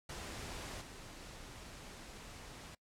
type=noise with level steps; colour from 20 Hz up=pink; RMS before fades=-45 / -51 dBFS; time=0.09-2.75 s; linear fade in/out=5 ms; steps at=0.81 s; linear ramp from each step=5 ms; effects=noise-tail reverb RT60 0.1 s tail -22 dB re dry + low-pass 9000 Hz 12 dB/octave